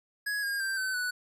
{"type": "tone with pitch steps", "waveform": "square", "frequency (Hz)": [1671, 1621.6, 1573.6, 1527, 1481.8], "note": ["G#6", "G#6", "G6", "G6", "F#6"], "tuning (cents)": [10, -42, 6, -46, 2], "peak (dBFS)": -30, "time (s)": [0.26, 1.11], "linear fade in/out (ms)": 10, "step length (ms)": 170, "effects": ["resampled to 32000 Hz"]}